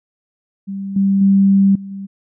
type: tone with level steps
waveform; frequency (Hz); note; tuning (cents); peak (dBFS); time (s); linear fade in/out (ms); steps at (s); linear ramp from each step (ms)
sine; 196; G3; 0; -22 / -11 / -8 / -27 / -25; 0.67-2.07; 20; 0.96 / 1.21 / 1.75 / 1.91; 5
effects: none